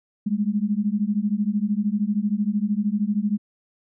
sine beating tone pair, 201.1 / 214.1 Hz, G3 / A3, +44 / -47 cents, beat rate 13 Hz, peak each -23 dBFS, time 0.26-3.38 s, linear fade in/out 10 ms, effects none

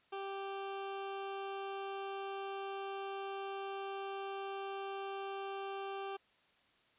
20% pulse tone, 392 Hz, G4, in tune, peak -35 dBFS, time 0.12-6.17 s, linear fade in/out 10 ms, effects white hiss -70 dBFS RMS until 6.98 s + resampled to 8000 Hz

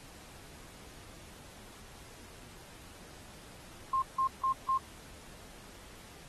sine tone bursts, 1060 Hz, C6, 22 cents sharp, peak -26 dBFS, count 4, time 3.93-4.778 s, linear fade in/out 5 ms, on 92 ms, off 160 ms, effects pink hiss -53 dBFS RMS until 6.28 s + AAC 32 kbps

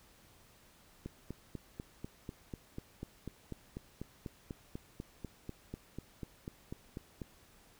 click train, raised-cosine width 3 ms, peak -28 dBFS, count 26, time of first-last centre 1.06-7.218 s, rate 4.06 Hz, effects pink hiss -63 dBFS RMS until 7.79 s

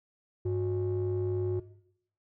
triangle ring-modulated tone, 131.8 Hz, C3, 13 cents sharp, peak -21 dBFS, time 0.45-1.6 s, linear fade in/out 10 ms, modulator 232 Hz, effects noise-tail reverb RT60 0.7 s tail -18 dB re dry + tanh soft clip ceiling -23 dBFS

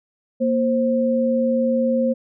sine tone pair together, 234.8 / 527 Hz, A#3 / C5, +13 / +12 cents, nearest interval octave + major second, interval 1399 cents, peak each -19 dBFS, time 0.4-2.14 s, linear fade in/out 20 ms, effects none

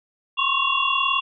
sine tone cluster, 1053 / 1092 / 1131 / 2771 / 3375 Hz, C6 / C#6 / C#6 / F7 / G#7, +11 / -26 / +34 / -14 / +27 cents, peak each -27 / -24 / -30 / -22 / -27 dBFS, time 0.37-1.21 s, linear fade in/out 20 ms, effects none

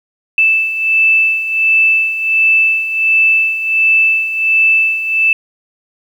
sine beating tone pair, 2637 / 2638.4 Hz, E7 / E7, 0 / +1 cents, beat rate 1.4 Hz, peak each -16 / -10 dBFS, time 0.38-5.33 s, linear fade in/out 2 ms, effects 7-bit

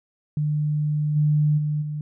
sine tone with level steps, 150 Hz, D3, 37 cents sharp, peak -20 / -16 / -21 / -26 dBFS, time 0.37-2.01 s, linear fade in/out 2 ms, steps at 1.15 / 1.57 / 1.81 s, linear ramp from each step 20 ms, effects none

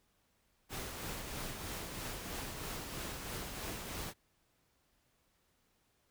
pink noise with tremolo, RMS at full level -41 dBFS, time 0.69-4.14 s, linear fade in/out 50 ms, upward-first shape triangle, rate 3.1 Hz, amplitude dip 40%, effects pink hiss -75 dBFS RMS until 6.1 s

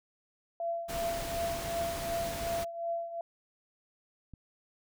sine tone with tremolo, 677 Hz, E5, 46 cents sharp, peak -29 dBFS, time 0.6-3.21 s, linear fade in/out 2 ms, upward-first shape triangle, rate 2.7 Hz, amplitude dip 75%
pink noise, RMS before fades -39 dBFS, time 0.88-2.65 s, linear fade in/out 20 ms
click, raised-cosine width 5 ms, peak -35 dBFS, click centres 4.337 s
effects none

